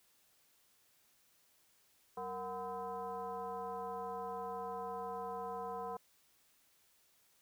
sine tone with frequency modulation, 740 Hz, F#5, in tune, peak -39 dBFS, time 2.17-5.97 s, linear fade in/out 5 ms, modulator 274 Hz, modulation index 1.4, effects white hiss -71 dBFS RMS until 7.41 s

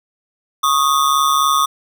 square ring-modulated tone, 1174.7 Hz, D6, in tune, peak -10 dBFS, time 0.63-1.66 s, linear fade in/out 10 ms, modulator 71.8 Hz, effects none

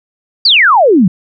sine exponential sweep, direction down, 4868 to 164.81 Hz, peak -4 dBFS, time 0.45-1.08 s, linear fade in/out 5 ms, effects none

